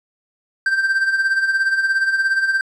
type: tone with tremolo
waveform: triangle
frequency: 1568 Hz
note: G6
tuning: in tune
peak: -11 dBFS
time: 0.66-2.61 s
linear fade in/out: 2 ms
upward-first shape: sine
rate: 17 Hz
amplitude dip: 60%
effects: resampled to 24000 Hz